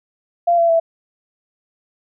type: tone with pitch steps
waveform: sine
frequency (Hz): 690 / 675.8 / 661.9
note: F5 / E5 / E5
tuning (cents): -21 / +43 / +7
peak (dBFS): -11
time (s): 0.47-0.8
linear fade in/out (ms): 10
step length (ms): 110
effects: none